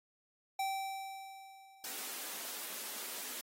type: tone with exponential decay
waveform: square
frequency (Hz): 776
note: G5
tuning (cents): -18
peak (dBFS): -33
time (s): 0.59-2.43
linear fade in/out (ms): 5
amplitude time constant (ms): 400
type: high-pass noise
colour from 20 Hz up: white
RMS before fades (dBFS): -43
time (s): 1.84-3.41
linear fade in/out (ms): 2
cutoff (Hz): 200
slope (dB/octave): 48
effects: AAC 48 kbps